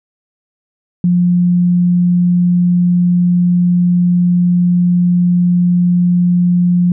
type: tone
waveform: sine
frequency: 176.8 Hz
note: F3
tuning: 22 cents sharp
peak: -8 dBFS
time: 1.04-6.92 s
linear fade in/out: 2 ms
effects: none